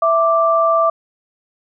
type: tone pair together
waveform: sine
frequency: 660 / 1174.7 Hz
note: E5 / D6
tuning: +2 / 0 cents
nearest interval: minor seventh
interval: 998 cents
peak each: -14 / -14 dBFS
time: 0.02-0.9 s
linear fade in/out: 5 ms
effects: none